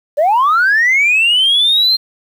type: linear sweep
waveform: sine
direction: up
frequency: 550 to 4206 Hz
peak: -7 dBFS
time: 0.17-1.97 s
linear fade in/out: 20 ms
effects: tanh soft clip ceiling -6 dBFS + 7-bit